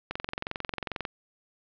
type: click train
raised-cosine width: 0.3 ms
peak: -15 dBFS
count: 22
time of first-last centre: 0.11-1.052 s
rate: 22.3 Hz
effects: low-pass 4000 Hz 12 dB/octave